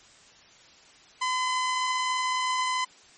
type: tone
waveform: sawtooth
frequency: 1017 Hz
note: C6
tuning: 50 cents flat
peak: -21 dBFS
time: 1.21-2.85 s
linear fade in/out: 10 ms
effects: white hiss -54 dBFS RMS until 3.17 s + MP3 32 kbps